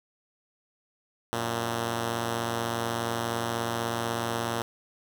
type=tone pair together; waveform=5% pulse; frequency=92.44 / 116.54 Hz; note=F#2 / A#2; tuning=-1 / 0 cents; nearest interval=major third; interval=401 cents; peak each=-28 / -17 dBFS; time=1.33-4.62 s; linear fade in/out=0 ms; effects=none